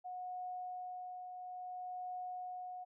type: tone with tremolo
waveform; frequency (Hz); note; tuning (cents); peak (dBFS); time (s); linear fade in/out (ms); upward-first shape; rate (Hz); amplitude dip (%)
sine; 729; F#5; -26; -40; 0.04-2.85; 20; triangle; 0.59; 45
effects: none